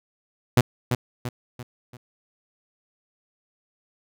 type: tone with echo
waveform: sawtooth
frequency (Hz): 122.9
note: B2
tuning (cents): -8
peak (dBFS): -9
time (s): 0.57-0.61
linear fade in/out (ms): 5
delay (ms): 340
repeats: 4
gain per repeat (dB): -7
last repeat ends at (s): 1.97
effects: none